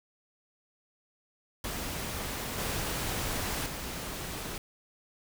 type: noise with level steps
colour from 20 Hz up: pink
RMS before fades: -36 / -33 / -38 dBFS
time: 1.64-4.58 s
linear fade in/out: 2 ms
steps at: 2.58 / 3.66 s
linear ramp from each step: 2 ms
effects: none